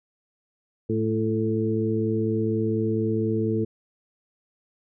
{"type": "harmonic tone with a mistuned harmonic", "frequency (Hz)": 110, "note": "A2", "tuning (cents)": 0, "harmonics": [1, 2, 3, 4], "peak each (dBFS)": [-27, -27, -27, -27], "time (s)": [0.89, 3.65], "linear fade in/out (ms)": 10, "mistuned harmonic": 3, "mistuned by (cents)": 30, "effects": []}